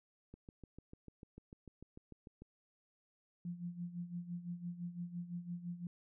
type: click train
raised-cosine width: 3 ms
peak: -39 dBFS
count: 15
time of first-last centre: 0.34-2.42 s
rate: 6.73 Hz
type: tone with tremolo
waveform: sine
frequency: 174.4 Hz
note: F3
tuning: 2 cents flat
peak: -38 dBFS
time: 3.45-5.87 s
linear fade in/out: 2 ms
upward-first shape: sine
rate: 5.9 Hz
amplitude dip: 75%
effects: none